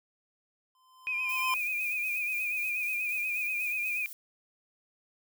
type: tone with exponential growth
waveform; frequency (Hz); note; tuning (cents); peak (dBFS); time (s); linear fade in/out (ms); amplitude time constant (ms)
square; 1030; C6; -28; -27; 0.75-1.54; 1; 170
type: tone with vibrato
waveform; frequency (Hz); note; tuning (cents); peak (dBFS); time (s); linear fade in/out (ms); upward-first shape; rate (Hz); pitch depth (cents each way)
sine; 2459; D#7; -21; -29; 1.07-4.06; 0; sine; 8.3; 57
type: noise with tremolo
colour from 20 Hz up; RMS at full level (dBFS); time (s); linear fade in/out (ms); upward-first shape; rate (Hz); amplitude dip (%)
violet; -43; 1.29-4.13; 0; square; 3.9; 25
effects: none